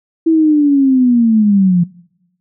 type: linear sweep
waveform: sine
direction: down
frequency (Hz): 329 to 170.8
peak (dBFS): -7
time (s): 0.26-1.84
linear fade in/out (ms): 10
effects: noise-tail reverb RT60 0.9 s tail -24 dB re dry